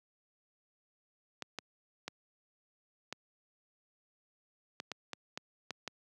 clicks, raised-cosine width 0.2 ms, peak -21 dBFS, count 10, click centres 1.423 / 1.587 / 2.08 / 3.126 / 4.801 / 4.917 / 5.133 / 5.375 / 5.707 / 5.877 s, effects high-pass 150 Hz 12 dB/octave

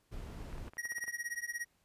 brown noise, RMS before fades -44 dBFS, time 0.11-0.7 s, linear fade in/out 20 ms
clicks, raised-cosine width 0.5 ms, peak -37 dBFS, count 10, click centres 0.528 / 0.581 / 0.681 / 0.735 / 0.77 / 0.854 / 0.921 / 0.983 / 1.04 / 1.08 s
square tone with tremolo, 1896 Hz, A#6, 29 cents sharp, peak -34 dBFS, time 0.78-1.65 s, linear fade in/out 2 ms, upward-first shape triangle, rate 17 Hz, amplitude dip 100%
effects pink hiss -74 dBFS RMS until 1.84 s + resampled to 32000 Hz

